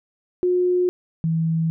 sine tone pair in turn, 360.2 / 162.78 Hz, F#4 / E3, -46 / -21 cents, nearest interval octave + major second, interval 1375 cents, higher first, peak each -16 / -18 dBFS, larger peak first, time 0.43-0.89 / 1.24-1.7 s, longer neither, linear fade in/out 0 ms, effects none

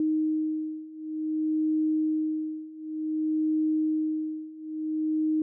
sine beating tone pair, 311.1 / 311.65 Hz, D#4 / D#4, 0 / +3 cents, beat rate 0.55 Hz, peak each -29 / -27 dBFS, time 0-5.42 s, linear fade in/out 2 ms, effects none

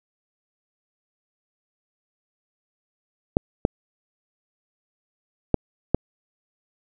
clicks, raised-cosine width 2 ms, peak -3 dBFS, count 4, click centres 3.369 / 3.651 / 5.543 / 5.946 s, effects none

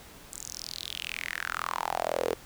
sawtooth tone with high-pass filter sweep, 42.03 Hz, E1, 34 cents sharp, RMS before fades -34 dBFS, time 0.32-2.34 s, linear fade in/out 10 ms, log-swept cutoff 7900 to 430 Hz, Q 5.4, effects pink hiss -50 dBFS RMS until 2.45 s

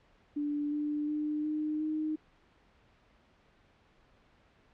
sine tone with pitch steps, 292.9 / 297 / 301.1 / 305.3 / 309.6 Hz, D4 / D4 / D4 / D#4 / D#4, -5 / +20 / +43 / -33 / -9 cents, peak -30 dBFS, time 0.36-2.16 s, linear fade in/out 10 ms, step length 360 ms, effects pink hiss -65 dBFS RMS until 4.73 s + low-pass 3000 Hz 12 dB/octave

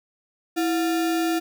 sine tone with sample-and-hold, 329.6 Hz, E4, in tune, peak -20 dBFS, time 0.56-1.4 s, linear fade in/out 20 ms, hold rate 1050 Hz, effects none

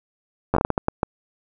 slowing click train, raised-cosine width 1 ms, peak -5 dBFS, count 10, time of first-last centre 0.54-1.032 s, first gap 10 ms, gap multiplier 1.4, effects none

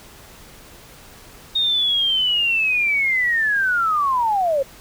sine linear sweep, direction down, 3720 to 523.3 Hz, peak -16 dBFS, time 1.55-4.63 s, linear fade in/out 10 ms, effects pink hiss -44 dBFS RMS until 4.8 s

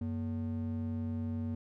triangle ring-modulated tone, 164.7 Hz, E3, 1 cent flat, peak -28 dBFS, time 0.01-1.55 s, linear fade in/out 5 ms, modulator 70.8 Hz, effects none

